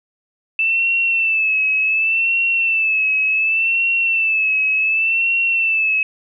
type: tone with vibrato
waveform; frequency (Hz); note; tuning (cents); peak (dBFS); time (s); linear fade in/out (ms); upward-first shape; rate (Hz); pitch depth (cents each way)
sine; 2645; E7; +5; -14; 0.59-6.03; 2; sine; 0.68; 56
effects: none